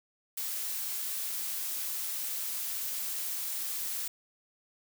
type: noise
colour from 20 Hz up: blue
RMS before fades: -35 dBFS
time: 0.37-4.08 s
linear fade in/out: 5 ms
effects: none